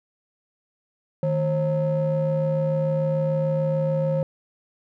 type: ring-modulated tone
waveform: triangle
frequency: 189.7 Hz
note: F#3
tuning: 43 cents sharp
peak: -15 dBFS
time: 1.23-4.23 s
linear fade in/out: 0 ms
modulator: 346 Hz
effects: none